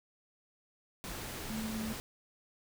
sine tone in noise, 220 Hz, A3, in tune, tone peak -36 dBFS, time 1.5-1.93 s, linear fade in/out 0 ms, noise pink, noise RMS -42 dBFS, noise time 1.04-2 s, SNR +3 dB, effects none

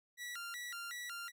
sawtooth tone with vibrato, 1645 Hz, G#6, 17 cents flat, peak -39 dBFS, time 0.17-1.32 s, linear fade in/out 50 ms, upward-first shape square, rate 2.7 Hz, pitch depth 290 cents each way, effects none

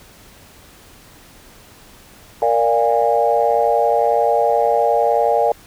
sine chord, Bb dominant seventh, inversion none, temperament equal with one note detuned, 466.2 / 587.3 / 698.5 / 817.8 Hz, Bb4 / D5 / F5 / Ab5, 0 / 0 / 0 / -27 cents, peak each -18 dBFS, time 2.42-5.52 s, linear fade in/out 2 ms, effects tanh soft clip ceiling -2 dBFS + pink hiss -45 dBFS RMS until 5.66 s

